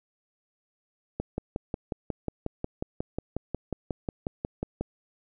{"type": "click train", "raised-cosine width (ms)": 2, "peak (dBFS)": -16, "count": 21, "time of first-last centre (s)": [1.2, 4.81], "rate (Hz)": 5.54, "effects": []}